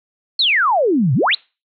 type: exponential two-way sweep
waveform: sine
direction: down then up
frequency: 4435 to 118.7 to 4435 Hz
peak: -12 dBFS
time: 0.39-1.35 s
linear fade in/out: 5 ms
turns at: 1.14 s
effects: noise-tail reverb RT60 0.3 s tail -26 dB re dry